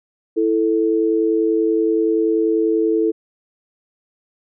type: tone pair together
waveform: sine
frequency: 329.6 / 440 Hz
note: E4 / A4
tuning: 0 / 0 cents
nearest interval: perfect fourth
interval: 500 cents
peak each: -17 / -17 dBFS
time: 0.36-3.12 s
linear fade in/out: 20 ms
effects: none